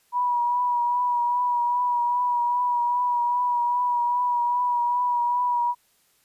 sine tone with vibrato, 971 Hz, B5, 30 cents flat, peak -20 dBFS, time 0.12-5.75 s, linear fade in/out 50 ms, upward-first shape triangle, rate 2.5 Hz, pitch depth 31 cents each way, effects white hiss -64 dBFS RMS until 6.24 s + resampled to 32000 Hz

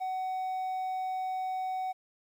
triangle tone, 750 Hz, F#5, 23 cents sharp, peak -29 dBFS, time 0-1.93 s, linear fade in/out 20 ms, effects 11-bit

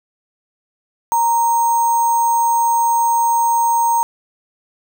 sine tone with sample-and-hold, 932.3 Hz, A#5, in tune, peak -12 dBFS, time 1.12-4.03 s, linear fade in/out 0 ms, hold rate 7350 Hz, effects none

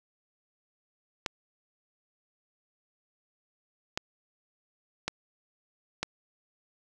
clicks, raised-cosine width 0.2 ms, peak -12 dBFS, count 4, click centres 1.262 / 3.975 / 5.08 / 6.03 s, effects 8-bit

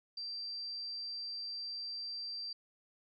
sine tone, 4699 Hz, D8, in tune, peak -39 dBFS, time 0.17-2.53 s, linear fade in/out 5 ms, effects none

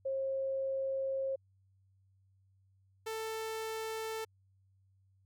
sine / sawtooth tone pair in turn, 537 / 442.9 Hz, C5 / A4, +45 / +11 cents, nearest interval minor third, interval 334 cents, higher first, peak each -32 / -33 dBFS, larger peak first, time 0.05-1.36 / 3.06-4.25 s, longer first, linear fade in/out 10 ms, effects added 96 Hz sine -66 dBFS peak until 5.25 s

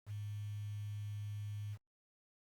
sine tone with quantisation, 103.83 Hz, G#2, in tune, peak -40 dBFS, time 0.06-1.78 s, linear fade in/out 50 ms, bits 10, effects Opus 48 kbps

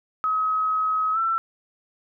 sine tone with pitch glide, 1274 to 1338.9 Hz, D#6 to E6, +41 to +27 cents, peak -20 dBFS, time 0.24-1.38 s, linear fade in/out 0 ms, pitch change +86 cents, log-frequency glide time 1.13-1.18 s, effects none

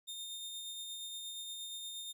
sawtooth tone with tremolo, 3645 Hz, A#7, 40 cents flat, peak -38 dBFS, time 0.07-2.13 s, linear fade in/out 20 ms, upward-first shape sine, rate 8.5 Hz, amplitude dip 25%, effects 13-bit

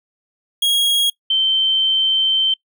45% pulse / sine tone pair in turn, 3292 / 3107 Hz, G#7 / G7, -16 / -16 cents, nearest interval minor second, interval 100 cents, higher first, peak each -13 dBFS, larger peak neither, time 0.62-1.1 / 1.3-2.54 s, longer second, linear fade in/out 5 ms, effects noise-tail reverb RT60 0.1 s tail -23 dB re dry

